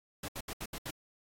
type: noise bursts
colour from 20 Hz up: pink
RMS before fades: -40 dBFS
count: 6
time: 0.23-0.908 s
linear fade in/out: 5 ms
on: 53 ms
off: 72 ms
effects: AAC 48 kbps